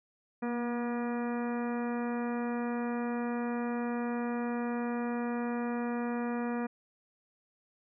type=harmonic tone with a mistuned harmonic; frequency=240.1 Hz; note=B3; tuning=49 cents flat; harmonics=1 / 2 / 3 / 4 / 5 / 6 / 7 / 8 / 10; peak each=-32 / -38 / -42 / -44 / -46 / -48 / -49 / -50 / -52 dBFS; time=0.42-6.67 s; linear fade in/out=10 ms; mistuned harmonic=1; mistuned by=-23 cents; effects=none